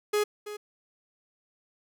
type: tone with echo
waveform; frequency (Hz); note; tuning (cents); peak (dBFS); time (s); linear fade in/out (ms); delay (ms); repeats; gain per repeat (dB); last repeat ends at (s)
45% pulse; 418; G#4; +11; -23; 0.13-0.24; 10; 330; 1; -13; 0.57
effects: none